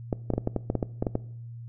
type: clicks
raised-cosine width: 2 ms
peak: -12 dBFS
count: 12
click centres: 0.128 / 0.303 / 0.337 / 0.38 / 0.474 / 0.563 / 0.701 / 0.753 / 0.828 / 1.025 / 1.068 / 1.154 s
effects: noise-tail reverb RT60 0.7 s tail -20 dB re dry + added 117 Hz sine -38 dBFS peak until 1.68 s